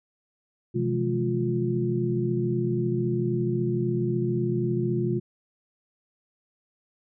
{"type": "tone cluster", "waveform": "sine", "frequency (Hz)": [127.8, 160.8, 175.4, 211.6, 352.8], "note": ["C3", "E3", "F3", "G#3", "F4"], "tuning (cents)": [-40, -43, 8, 33, 18], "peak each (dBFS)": [-27, -34, -34, -30, -27], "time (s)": [0.74, 5.2], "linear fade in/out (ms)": 20, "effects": []}